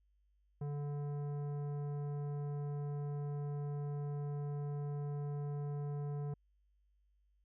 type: tone with tanh clipping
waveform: triangle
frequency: 144.9 Hz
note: D3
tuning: 23 cents flat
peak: -39 dBFS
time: 0.61-6.34 s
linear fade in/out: 5 ms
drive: 17 dB
effects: added 50 Hz sine -70 dBFS peak until 7.44 s